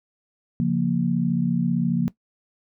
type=chord; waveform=sine; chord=Bb minor; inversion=first; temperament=just; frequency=139.85 / 174.81 / 233.1 Hz; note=Db3 / F3 / Bb3; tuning=+16 / +2 / 0 cents; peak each=-26 / -22 / -23 dBFS; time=0.6-2.08 s; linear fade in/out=0 ms; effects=noise-tail reverb RT60 0.1 s tail -18 dB re dry